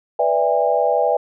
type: chord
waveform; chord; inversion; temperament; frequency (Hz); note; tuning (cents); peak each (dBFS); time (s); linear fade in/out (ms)
sine; E dominant seventh; second; equal with one note detuned; 493.9 / 587.3 / 659.3 / 811.6; B4 / D5 / E5 / G#5; 0 / 0 / 0 / -40; -20; 0.19-1.17; 5
effects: none